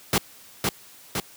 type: noise with echo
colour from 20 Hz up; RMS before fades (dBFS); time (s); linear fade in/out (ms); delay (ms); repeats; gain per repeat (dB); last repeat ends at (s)
pink; -20; 0.13-0.18; 2; 510; 2; -3; 1.2
effects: white hiss -49 dBFS RMS until 1.36 s + high-pass 80 Hz 12 dB/octave